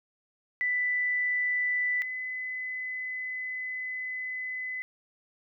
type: tone pair in turn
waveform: sine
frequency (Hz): 1986 / 2016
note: B6 / B6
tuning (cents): +9 / +35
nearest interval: unison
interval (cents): 26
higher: second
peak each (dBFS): -25 / -32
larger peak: first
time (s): 0.61-2.02 / 2.02-4.82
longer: second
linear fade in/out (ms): 0
effects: none